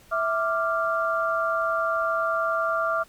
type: tone cluster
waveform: sine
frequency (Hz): 656 / 1178 / 1388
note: E5 / D6 / F6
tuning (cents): -9 / +5 / -11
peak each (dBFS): -26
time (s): 0.11-3.04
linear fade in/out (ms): 20
effects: pink hiss -54 dBFS RMS until 3.08 s + MP3 96 kbps